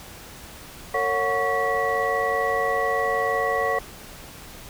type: tone cluster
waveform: sine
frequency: 455.8 / 555 / 731 / 1116 / 1943 Hz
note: A#4 / C#5 / F#5 / C#6 / B6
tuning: -39 / +2 / -21 / +11 / -29 cents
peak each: -27 dBFS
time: 0.94-3.79 s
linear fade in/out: 5 ms
effects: pink hiss -42 dBFS RMS until 4.69 s